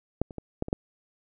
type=clicks; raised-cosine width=2 ms; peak=-11 / -28 / -22 / -14 / -22 / -11 dBFS; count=6; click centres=0.216 / 0.308 / 0.383 / 0.624 / 0.684 / 0.729 s; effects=none